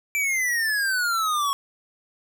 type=exponential sweep; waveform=square; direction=down; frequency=2347 to 1100 Hz; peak=-22 dBFS; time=0.15-1.53 s; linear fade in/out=0 ms; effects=none